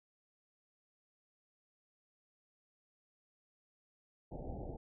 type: low-pass noise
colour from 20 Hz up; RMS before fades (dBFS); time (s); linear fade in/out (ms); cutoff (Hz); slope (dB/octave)
pink; -44; 4.31-4.77; 10; 820; 96
effects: none